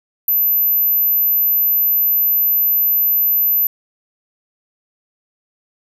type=tone; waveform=sine; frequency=12080 Hz; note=F#9; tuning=35 cents sharp; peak=-12 dBFS; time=0.28-3.67 s; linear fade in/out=2 ms; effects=none